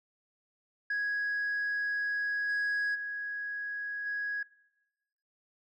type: tone with level steps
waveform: sine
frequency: 1661.2 Hz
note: G#6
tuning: in tune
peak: -27 / -25 / -33 / -30 dBFS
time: 0.9-4.43 s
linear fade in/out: 5 ms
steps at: 2.48 / 2.94 / 4.05 s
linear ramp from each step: 20 ms
effects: noise-tail reverb RT60 1.0 s tail -22 dB re dry + tanh soft clip ceiling -27 dBFS

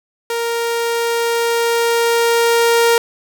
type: tone with level ramp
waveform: sawtooth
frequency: 466.2 Hz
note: A#4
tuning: in tune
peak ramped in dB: -14 to -6 dBFS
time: 0.3-2.98 s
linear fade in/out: 2 ms
effects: none

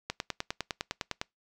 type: click train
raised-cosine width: 0.2 ms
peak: -14 dBFS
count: 12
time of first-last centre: 0.1-1.214 s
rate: 9.87 Hz
effects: noise-tail reverb RT60 0.2 s tail -26 dB re dry

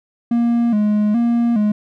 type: tone with vibrato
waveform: triangle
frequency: 222.4 Hz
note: A3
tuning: 19 cents sharp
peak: -11 dBFS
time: 0.31-1.72 s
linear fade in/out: 5 ms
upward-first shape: square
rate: 1.2 Hz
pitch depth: 100 cents each way
effects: none

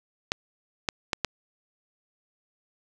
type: clicks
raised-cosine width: 0.2 ms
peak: -7 dBFS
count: 4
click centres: 0.319 / 0.888 / 1.132 / 1.247 s
effects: none

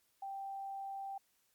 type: tone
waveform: sine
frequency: 784 Hz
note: G5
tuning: in tune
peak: -40 dBFS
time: 0.22-1.18 s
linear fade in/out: 5 ms
effects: white hiss -75 dBFS RMS until 1.54 s + MP3 96 kbps

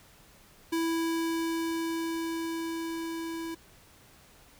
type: tone with level ramp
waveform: square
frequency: 329.6 Hz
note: E4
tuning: in tune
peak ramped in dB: -27 to -35 dBFS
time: 0.72-3.55 s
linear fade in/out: 10 ms
effects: pink hiss -57 dBFS RMS until 4.59 s

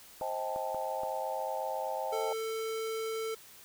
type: chord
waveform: sine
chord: A half-diminished seventh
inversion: first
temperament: just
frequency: 528 / 633.6 / 792 / 880 Hz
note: C5 / Eb5 / G5 / A5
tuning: +16 / +31 / +18 / 0 cents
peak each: -38 dBFS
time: 0.21-2.33 s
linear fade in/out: 5 ms
type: clicks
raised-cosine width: 1 ms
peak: -30 dBFS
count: 4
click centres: 0.212 / 0.561 / 0.746 / 1.034 s
type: tone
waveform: square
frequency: 444.7 Hz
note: A4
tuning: 18 cents sharp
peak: -34 dBFS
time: 2.12-3.35 s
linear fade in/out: 10 ms
effects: white hiss -54 dBFS RMS until 3.64 s

